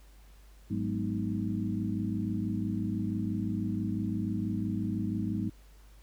sine tone cluster, 103.2 / 184.2 / 210.2 / 250.2 / 314.7 Hz, G#2 / F#3 / G#3 / B3 / D#4, -10 / -7 / +21 / +23 / +20 cents, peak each -35 / -36 / -34 / -37 / -37 dBFS, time 0.7-5.5 s, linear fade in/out 10 ms, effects added 50 Hz sine -52 dBFS peak until 6.02 s + pink hiss -63 dBFS RMS until 6.02 s

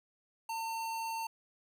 square tone, 904 Hz, A5, 47 cents sharp, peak -36 dBFS, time 0.49-1.27 s, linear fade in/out 5 ms, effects none

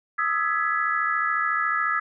sine chord, E major seventh, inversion third, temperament equal with one note detuned, 1244.5 / 1318.5 / 1682.5 / 1975.5 Hz, D#6 / E6 / G#6 / B6, 0 / 0 / +22 / 0 cents, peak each -27 / -26 / -26 / -30 dBFS, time 0.18-2 s, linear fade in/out 10 ms, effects none

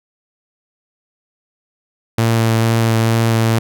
sawtooth tone with vibrato, 113.7 Hz, A#2, 43 cents flat, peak -8 dBFS, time 2.18-3.59 s, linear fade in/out 5 ms, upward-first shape sine, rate 2.2 Hz, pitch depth 13 cents each way, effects none

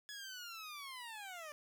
15% pulse linear sweep, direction down, 1700 to 581 Hz, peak -40 dBFS, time 0.09-1.52 s, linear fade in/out 0 ms, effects none

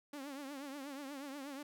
sawtooth tone with vibrato, 279.1 Hz, C#4, 12 cents sharp, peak -40 dBFS, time 0.13-1.63 s, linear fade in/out 5 ms, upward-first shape triangle, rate 8.3 Hz, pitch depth 120 cents each way, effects none

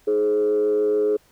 sine tone with frequency modulation, 421.5 Hz, G#4, 26 cents sharp, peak -16 dBFS, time 0.07-1.17 s, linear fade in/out 10 ms, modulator 107 Hz, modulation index 0.49, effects tanh soft clip ceiling -13 dBFS + pink hiss -58 dBFS RMS until 1.31 s

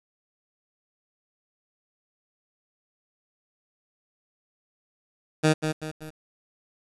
15% pulse tone with echo, 155.5 Hz, D#3, 1 cent flat, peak -11 dBFS, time 5.43-5.54 s, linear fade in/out 20 ms, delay 190 ms, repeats 3, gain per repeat -7 dB, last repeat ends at 6.11 s, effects resampled to 24000 Hz + 8-bit

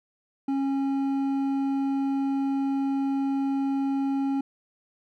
triangle tone with hard clipping, 273.5 Hz, C#4, 23 cents flat, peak -25 dBFS, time 0.48-4.41 s, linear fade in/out 5 ms, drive 10 dB, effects none

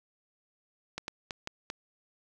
clicks, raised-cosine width 0.2 ms, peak -18 dBFS, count 5, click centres 0.98 / 1.081 / 1.308 / 1.474 / 1.701 s, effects none

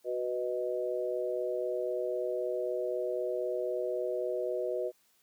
sine chord, B major, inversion second, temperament equal, 370 / 493.9 / 622.3 Hz, F#4 / B4 / D#5, 0 / 0 / 0 cents, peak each -35 / -34 / -35 dBFS, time 0.04-4.92 s, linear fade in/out 50 ms, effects white hiss -69 dBFS RMS until 5.22 s + high-pass 100 Hz 12 dB/octave

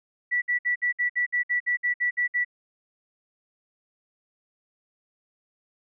sine tone bursts, 1955 Hz, B6, 18 cents flat, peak -21 dBFS, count 13, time 0.31-2.448 s, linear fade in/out 20 ms, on 110 ms, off 59 ms, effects none

